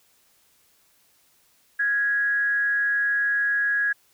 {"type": "tone with amplitude modulation", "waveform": "sine", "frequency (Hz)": 1661.2, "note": "G#6", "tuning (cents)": 0, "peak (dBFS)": -18, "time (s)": [1.79, 3.93], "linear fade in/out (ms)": 10, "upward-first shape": "sine", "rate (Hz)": 247, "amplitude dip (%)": 40, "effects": ["white hiss -62 dBFS RMS until 4.13 s"]}